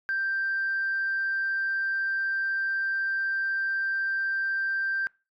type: tone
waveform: sine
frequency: 1573 Hz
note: G6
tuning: 6 cents sharp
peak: -24 dBFS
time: 0.09-5.07 s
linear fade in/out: 0 ms
effects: noise-tail reverb RT60 0.3 s tail -24 dB re dry + tanh soft clip ceiling -21 dBFS